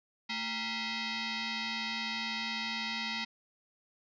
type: tone with frequency modulation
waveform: sine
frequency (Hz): 932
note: A#5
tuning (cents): -1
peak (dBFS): -33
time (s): 0.29-3.25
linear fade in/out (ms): 10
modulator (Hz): 578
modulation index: 6.9
effects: none

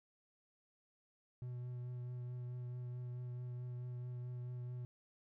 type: tone with vibrato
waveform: triangle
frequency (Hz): 123.47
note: B2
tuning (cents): 0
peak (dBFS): -40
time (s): 1.42-4.85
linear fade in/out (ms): 0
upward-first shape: triangle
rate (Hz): 4.6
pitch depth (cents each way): 17
effects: none

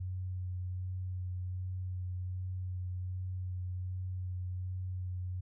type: tone with vibrato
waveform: sine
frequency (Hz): 91.6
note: F#2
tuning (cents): -17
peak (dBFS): -35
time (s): 0-5.41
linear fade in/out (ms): 10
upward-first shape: sine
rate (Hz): 1.3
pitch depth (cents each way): 14
effects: none

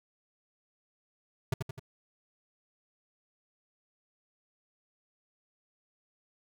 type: tone with echo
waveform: square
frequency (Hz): 130.81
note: C3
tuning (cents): 0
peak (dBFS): -26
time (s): 1.52-1.54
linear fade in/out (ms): 5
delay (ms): 85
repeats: 3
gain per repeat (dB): -5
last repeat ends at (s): 1.795
effects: none

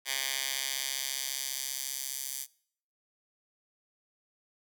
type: tone with high-pass filter sweep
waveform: 10% pulse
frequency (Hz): 134.8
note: C#3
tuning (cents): -48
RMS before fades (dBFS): -35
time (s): 0.05-2.47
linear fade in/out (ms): 50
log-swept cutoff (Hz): 2500 to 7300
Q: 0.84
effects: noise-tail reverb RT60 0.6 s tail -23 dB re dry

